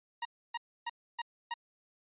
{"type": "tone bursts", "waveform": "sawtooth", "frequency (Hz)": 942, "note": "A#5", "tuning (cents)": 18, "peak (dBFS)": -30, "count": 5, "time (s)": [0.22, 1.54], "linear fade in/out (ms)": 5, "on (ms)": 32, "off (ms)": 290, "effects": ["resampled to 8000 Hz"]}